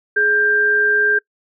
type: tone pair together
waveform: sine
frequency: 420 / 1585.7 Hz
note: G#4 / G6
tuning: +19 / +19 cents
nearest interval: octave + major seventh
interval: 2300 cents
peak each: -21 / -13 dBFS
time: 0.16-1.19 s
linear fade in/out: 10 ms
effects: noise-tail reverb RT60 0.1 s tail -24 dB re dry